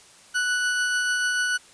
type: tone with tremolo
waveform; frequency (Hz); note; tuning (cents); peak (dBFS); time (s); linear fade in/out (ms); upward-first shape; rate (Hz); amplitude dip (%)
40% pulse; 1480; F#6; 0; -20; 0.34-1.58; 20; triangle; 6.8; 25
effects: white hiss -51 dBFS RMS until 1.73 s + resampled to 22050 Hz